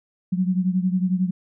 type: beating tone pair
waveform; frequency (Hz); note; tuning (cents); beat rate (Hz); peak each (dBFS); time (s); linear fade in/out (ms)
sine; 181.7 / 192.7; F#3 / G3; -31 / -29; 11; -20 / -24; 0.32-1.31; 10
effects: none